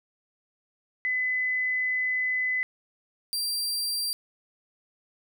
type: tone pair in turn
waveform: sine / sawtooth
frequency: 2013 / 4720 Hz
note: B6 / D8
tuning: +33 / +8 cents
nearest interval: octave + minor third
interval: 1475 cents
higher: second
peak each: -24 dBFS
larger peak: neither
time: 1.05-2.63 / 3.33-4.13 s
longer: first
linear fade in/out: 0 ms
effects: none